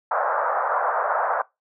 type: band-pass noise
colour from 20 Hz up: pink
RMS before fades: -23 dBFS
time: 0.11-1.42 s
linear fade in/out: 5 ms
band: 550 to 1500 Hz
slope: 48 dB/octave
effects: noise-tail reverb RT60 0.2 s tail -21 dB re dry